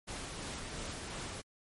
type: noise with tremolo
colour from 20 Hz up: pink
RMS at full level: -41 dBFS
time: 0.07-1.42 s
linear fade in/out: 20 ms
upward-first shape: sine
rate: 2.9 Hz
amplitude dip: 25%
effects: MP3 48 kbps